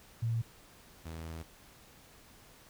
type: tone pair in turn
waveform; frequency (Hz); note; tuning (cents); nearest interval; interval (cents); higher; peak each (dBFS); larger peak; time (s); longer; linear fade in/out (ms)
sine / sawtooth; 114.9 / 81.25; A#2 / E2; -25 / -24; tritone; 599; first; -29 / -37; first; 0.22-0.42 / 1.05-1.43; second; 10
effects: pink hiss -58 dBFS RMS until 2.69 s